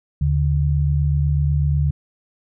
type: tone pair together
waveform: sine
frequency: 76.4 / 144.47 Hz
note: D#2 / D3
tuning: -31 / -28 cents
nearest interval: major seventh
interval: 1103 cents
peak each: -18 dBFS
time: 0.21-1.91 s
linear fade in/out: 5 ms
effects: none